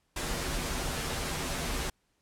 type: noise with comb filter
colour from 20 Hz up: pink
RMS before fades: -33 dBFS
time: 0.16-1.9 s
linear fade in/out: 5 ms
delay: 9.6 ms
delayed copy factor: -0.6
effects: pink hiss -74 dBFS RMS until 2.21 s + low-pass 11000 Hz 12 dB/octave